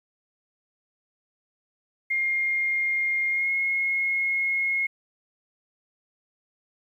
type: tone with pitch glide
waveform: sine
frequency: 2124 to 2161 Hz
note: C7 to C#7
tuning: +25 to -45 cents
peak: -22 dBFS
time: 2.1-4.87 s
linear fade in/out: 10 ms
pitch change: +30 cents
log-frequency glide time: 3.29-3.51 s
effects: 10-bit